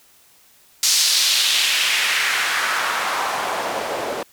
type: noise with band-pass filter sweep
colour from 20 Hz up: white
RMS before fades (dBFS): -20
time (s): 0.83-4.23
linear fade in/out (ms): 2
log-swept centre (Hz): 5400 to 480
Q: 1.7
effects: white hiss -53 dBFS RMS until 4.32 s